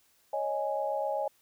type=chord; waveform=sine; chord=C# suspended second; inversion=none; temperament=equal; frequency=554.4 / 622.3 / 830.6 Hz; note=C#5 / D#5 / G#5; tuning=0 / 0 / 0 cents; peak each=-33 dBFS; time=0.33-1.28 s; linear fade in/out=5 ms; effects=white hiss -67 dBFS RMS until 1.41 s